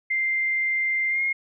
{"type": "tone with pitch glide", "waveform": "sine", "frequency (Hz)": [2093, 2141], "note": ["C7", "C7"], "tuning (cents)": [0, 39], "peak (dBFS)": -21, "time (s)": [0.1, 1.33], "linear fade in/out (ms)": 10, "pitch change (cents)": 39, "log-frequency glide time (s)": [1.1, 1.21], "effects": []}